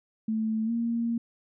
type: tone with pitch glide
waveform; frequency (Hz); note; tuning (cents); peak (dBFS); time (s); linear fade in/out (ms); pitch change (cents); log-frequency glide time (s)
sine; 220 to 232.7; A3 to A#3; 0 to -3; -25; 0.28-1.18; 5; +97; 0.65-0.71
effects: none